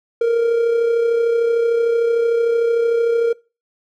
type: tone with amplitude modulation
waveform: triangle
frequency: 465.2 Hz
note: A#4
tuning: 4 cents flat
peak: -9 dBFS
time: 0.21-3.33 s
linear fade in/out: 5 ms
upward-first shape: sine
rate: 33.3 Hz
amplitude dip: 45%
effects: noise-tail reverb RT60 0.3 s tail -23 dB re dry + tanh soft clip ceiling -5 dBFS